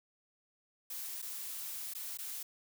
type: noise with dropouts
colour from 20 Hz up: blue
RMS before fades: -42 dBFS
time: 0.9-2.43 s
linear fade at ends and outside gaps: 5 ms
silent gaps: 1.219-1.224 / 1.937-1.949 / 2.174-2.186 s
effects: none